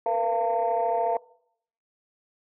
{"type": "tone cluster", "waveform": "sine", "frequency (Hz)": [458.1, 491.8, 687, 905], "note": ["A#4", "B4", "F5", "A5"], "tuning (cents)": [-30, -7, -29, 48], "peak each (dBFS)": [-30, -30, -24, -27], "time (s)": [0.06, 1.17], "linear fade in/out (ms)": 2, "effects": ["noise-tail reverb RT60 0.7 s tail -22 dB re dry", "tanh soft clip ceiling -15 dBFS"]}